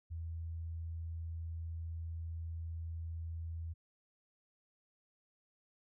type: tone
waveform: sine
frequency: 82.41 Hz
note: E2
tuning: in tune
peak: -39 dBFS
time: 0.1-3.74 s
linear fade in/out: 20 ms
effects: none